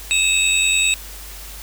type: tone cluster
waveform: sine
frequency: 2555 / 2645 / 3757 / 7910 Hz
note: D#7 / E7 / A#7 / B8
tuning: +45 / +5 / +13 / +2 cents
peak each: -20 dBFS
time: 0.11-0.94 s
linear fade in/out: 0 ms
effects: added 50 Hz sine -36 dBFS peak until 1.62 s + white hiss -37 dBFS RMS until 1.62 s